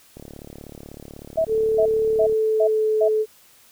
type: click train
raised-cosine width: 2 ms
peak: -25 dBFS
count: 79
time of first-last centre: 0.17-2.325 s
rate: 36.2 Hz
type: tone bursts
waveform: sine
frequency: 647 Hz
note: E5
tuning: 32 cents flat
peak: -16 dBFS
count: 5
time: 1.37-3.085 s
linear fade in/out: 10 ms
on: 79 ms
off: 330 ms
type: tone with pitch glide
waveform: sine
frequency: 440.8 to 433 Hz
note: A4 to A4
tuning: +3 to -28 cents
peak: -17 dBFS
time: 1.47-3.26 s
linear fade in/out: 50 ms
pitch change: -31 cents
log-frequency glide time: 2.1-2.93 s
effects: white hiss -53 dBFS RMS until 3.71 s